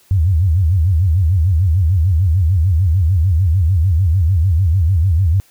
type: tone with vibrato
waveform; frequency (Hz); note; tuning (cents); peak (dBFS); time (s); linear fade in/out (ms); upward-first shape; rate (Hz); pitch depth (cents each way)
sine; 87.31; F2; 0; -10; 0.11-5.4; 0; sine; 6.7; 230
effects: white hiss -52 dBFS RMS until 5.5 s